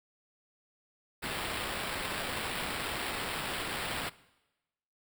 white noise with sample-and-hold, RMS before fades -36 dBFS, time 1.22-4.1 s, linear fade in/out 20 ms, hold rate 6300 Hz, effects noise-tail reverb RT60 1.0 s tail -20 dB re dry

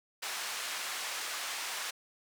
pink band-pass noise, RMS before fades -38 dBFS, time 0.22-1.91 s, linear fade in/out 10 ms, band 1100 to 10000 Hz, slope 12 dB/octave, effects none

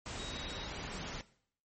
sine tone in noise, 3800 Hz, A#7, 33 cents sharp, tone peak -46 dBFS, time 0.19-0.67 s, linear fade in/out 0 ms, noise pink, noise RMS -42 dBFS, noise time 0.06-1.21 s, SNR -7 dB, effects noise-tail reverb RT60 0.6 s tail -18 dB re dry + MP3 32 kbps

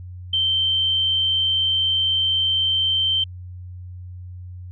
sine tone, 3118 Hz, G7, 10 cents flat, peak -17 dBFS, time 0.33-3.24 s, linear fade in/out 5 ms, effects added 90 Hz sine -33 dBFS peak until 4.71 s

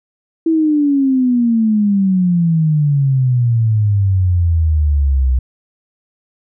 sine exponential sweep, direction down, 329.6 to 62.3 Hz, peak -10 dBFS, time 0.46-5.39 s, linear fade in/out 5 ms, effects none

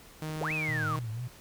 sawtooth tone, 155.56 Hz, D#3, in tune, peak -30 dBFS, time 0.22-0.99 s, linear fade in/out 2 ms
clicks, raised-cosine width 3 ms, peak -35 dBFS, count 3, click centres 0.298 / 0.365 / 0.509 s
sine linear two-way sweep, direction up then down, 350 to 2637 to 1071 Hz, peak -30 dBFS, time 0.41-0.96 s, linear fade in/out 0 ms, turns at 0.53 s
sine tone with vibrato, 116.54 Hz, A#2, in tune, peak -33 dBFS, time 0.68-1.28 s, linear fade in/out 10 ms, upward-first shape triangle, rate 4.1 Hz, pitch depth 140 cents each way
effects pink hiss -53 dBFS RMS until 1.4 s

